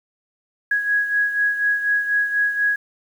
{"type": "beating tone pair", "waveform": "sine", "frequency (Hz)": [1661.2, 1665.3], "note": ["G#6", "G#6"], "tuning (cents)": [0, 4], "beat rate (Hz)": 4.1, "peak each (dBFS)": [-18, -25], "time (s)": [0.71, 2.76], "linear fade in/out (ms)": 5, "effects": ["8-bit"]}